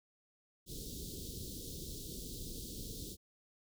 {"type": "band-stop noise", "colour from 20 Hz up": "pink", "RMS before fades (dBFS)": -45, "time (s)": [0.66, 3.17], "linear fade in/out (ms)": 50, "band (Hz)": [470, 3500], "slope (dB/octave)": 48, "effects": []}